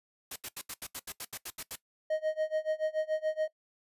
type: noise bursts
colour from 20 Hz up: white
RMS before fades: -39 dBFS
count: 12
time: 0.31-1.757 s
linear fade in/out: 5 ms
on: 50 ms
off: 77 ms
type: tone with tremolo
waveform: triangle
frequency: 624 Hz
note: D#5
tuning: 5 cents sharp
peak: -24 dBFS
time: 2.1-3.48 s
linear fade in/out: 5 ms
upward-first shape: sine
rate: 7 Hz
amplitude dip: 95%
effects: noise-tail reverb RT60 0.1 s tail -18 dB re dry + resampled to 32000 Hz